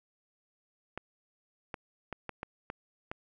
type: clicks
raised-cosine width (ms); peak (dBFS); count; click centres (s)
0.5; -22; 7; 0.976 / 1.742 / 2.127 / 2.293 / 2.431 / 2.701 / 3.115
effects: none